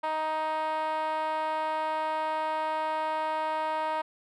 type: tone with band-pass filter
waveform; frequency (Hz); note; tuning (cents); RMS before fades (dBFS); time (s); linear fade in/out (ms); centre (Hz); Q
5% pulse; 312.9; D#4; +10; -30; 0.03-4.02; 10; 810; 9.1
effects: none